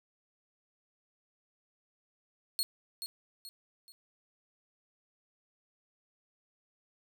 sawtooth tone with echo, 4311 Hz, C#8, 49 cents flat, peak -26 dBFS, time 2.59-2.63 s, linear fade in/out 0 ms, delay 430 ms, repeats 3, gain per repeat -8 dB, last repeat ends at 3.92 s, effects none

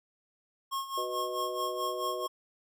square tone with tremolo, 1083 Hz, C#6, 41 cents flat, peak -31 dBFS, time 0.71-2.28 s, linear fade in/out 20 ms, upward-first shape sine, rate 4.6 Hz, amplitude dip 75%
sine chord, B major, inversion second, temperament equal, 370 / 493.9 / 622.3 Hz, F#4 / B4 / D#5, 0 / 0 / 0 cents, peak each -38 dBFS, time 0.97-2.27 s, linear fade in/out 10 ms
effects none

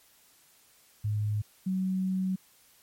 sine tone pair in turn, 105.4 / 187.8 Hz, G#2 / F#3, +26 / +26 cents, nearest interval minor seventh, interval 1000 cents, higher second, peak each -26 dBFS, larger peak neither, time 1.04-1.42 / 1.66-2.36 s, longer second, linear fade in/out 10 ms, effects white hiss -61 dBFS RMS until 2.82 s + MP3 64 kbps

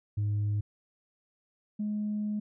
sine tone pair in turn, 103.83 / 210 Hz, G#2 / G#3, 0 / +19 cents, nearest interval octave, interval 1219 cents, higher second, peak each -24 / -28 dBFS, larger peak first, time 0.17-0.61 / 1.79-2.4 s, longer second, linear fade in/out 10 ms, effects tanh soft clip ceiling -25 dBFS

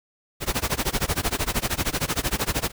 pink noise with tremolo, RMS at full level -22 dBFS, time 0.4-2.72 s, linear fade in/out 50 ms, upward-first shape sine, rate 13 Hz, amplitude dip 95%, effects none

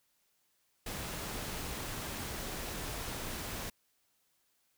pink noise, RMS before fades -40 dBFS, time 0.86-3.7 s, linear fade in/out 5 ms, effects white hiss -75 dBFS RMS until 4.77 s

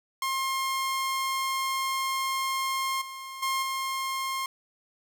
sawtooth tone with level steps, 1066 Hz, C6, 32 cents sharp, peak -23 / -34 / -22 / -25 dBFS, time 0.22-4.46 s, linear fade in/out 2 ms, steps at 3.01 / 3.42 / 3.62 s, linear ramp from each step 10 ms, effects none

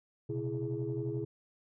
sine tone cluster, 122.8 / 134.2 / 331.4 / 416.7 Hz, B2 / C3 / E4 / G#4, -9 / +44 / +9 / +6 cents, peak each -37 / -38 / -38 / -37 dBFS, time 0.29-1.25 s, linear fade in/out 10 ms, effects tanh soft clip ceiling -25 dBFS

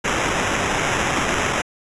blue noise with sample-and-hold, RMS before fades -21 dBFS, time 0.04-1.62 s, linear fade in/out 10 ms, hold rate 4410 Hz, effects resampled to 22050 Hz

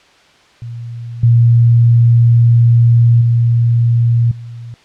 sine tone with level steps, 117.7 Hz, A#2, 17 cents sharp, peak -23 / -5 / -8 / -26 dBFS, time 0.62-4.74 s, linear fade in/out 0 ms, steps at 1.23 / 3.21 / 4.31 s, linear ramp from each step 5 ms, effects white hiss -47 dBFS RMS until 4.84 s + low-pass 4000 Hz 12 dB/octave

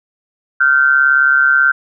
sine tone pair together, 1396.9 / 1535.4 Hz, F6 / G6, 0 / -36 cents, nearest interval major second, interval 164 cents, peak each -11 dBFS, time 0.6-1.72 s, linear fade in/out 10 ms, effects none

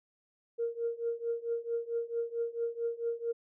sine tone with tremolo, 466.2 Hz, A#4, in tune, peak -27 dBFS, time 0.58-3.33 s, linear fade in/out 20 ms, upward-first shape triangle, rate 4.5 Hz, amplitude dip 95%, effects tanh soft clip ceiling -23 dBFS

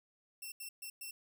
5% pulse tone bursts at uneven times, 2694 Hz, E7, 37 cents sharp, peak -34 dBFS, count 4, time 0.42-0.52 / 0.6-0.69 / 0.82-0.9 / 1.01-1.11 s, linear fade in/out 5 ms, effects none

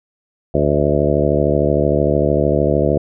harmonic tone with a mistuned harmonic, 73.2 Hz, D2, 5 cents flat, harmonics 1 / 2 / 3 / 4 / 5 / 6 / 7 / 8 / 9, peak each -22 / -20 / -23 / -22 / -20 / -22 / -20 / -22 / -22 dBFS, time 0.54-2.98 s, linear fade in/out 5 ms, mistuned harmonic 9, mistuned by -18 cents, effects none

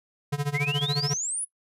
square tone with tremolo, 144.3 Hz, D3, 30 cents flat, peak -23 dBFS, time 0.32-1.14 s, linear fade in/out 10 ms, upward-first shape sine, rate 14 Hz, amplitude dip 90%
sine exponential sweep, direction up, 2005 to 10450 Hz, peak -27 dBFS, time 0.54-1.45 s, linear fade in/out 10 ms
effects noise-tail reverb RT60 0.1 s tail -20 dB re dry + resampled to 32000 Hz

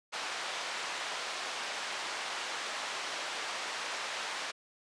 pink band-pass noise, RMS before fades -38 dBFS, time 0.12-4.52 s, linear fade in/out 20 ms, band 810 to 5300 Hz, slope 12 dB/octave, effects resampled to 22050 Hz

